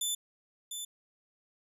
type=tone with echo; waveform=15% pulse; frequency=3520 Hz; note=A7; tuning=in tune; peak=-23 dBFS; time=0.01-0.15 s; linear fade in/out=5 ms; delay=700 ms; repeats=1; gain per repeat=-7 dB; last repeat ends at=0.85 s; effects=resampled to 32000 Hz